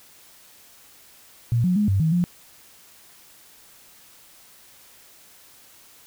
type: tone with pitch steps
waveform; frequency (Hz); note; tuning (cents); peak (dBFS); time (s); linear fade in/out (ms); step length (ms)
sine; 118 / 180.6 / 208.6 / 97.5 / 159.9 / 176.1; A#2 / F#3 / G#3 / G2 / D#3 / F3; +22 / -42 / +8 / -9 / +48 / +15; -17; 1.52-2.24; 0; 120
effects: white hiss -51 dBFS RMS until 6.06 s